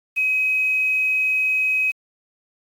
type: tone with quantisation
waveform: sine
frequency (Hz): 2534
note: D#7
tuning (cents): +31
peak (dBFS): -17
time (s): 0.16-1.92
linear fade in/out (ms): 20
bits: 7
effects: AAC 64 kbps